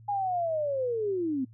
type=linear sweep; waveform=sine; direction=down; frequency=828 to 248.6 Hz; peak=-26 dBFS; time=0.08-1.45 s; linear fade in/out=10 ms; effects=noise-tail reverb RT60 0.1 s tail -21 dB re dry + added 112 Hz sine -49 dBFS peak until 1.53 s